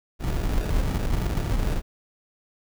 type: noise with sample-and-hold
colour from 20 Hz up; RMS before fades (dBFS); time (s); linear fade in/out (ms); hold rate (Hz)
brown; -24; 0.19-1.82; 50; 1050
effects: none